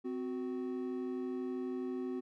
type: tone pair together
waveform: triangle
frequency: 257.7 / 370 Hz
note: C4 / F#4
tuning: -26 / 0 cents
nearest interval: tritone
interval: 626 cents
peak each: -36 / -37 dBFS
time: 0.04-2.21 s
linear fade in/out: 20 ms
effects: none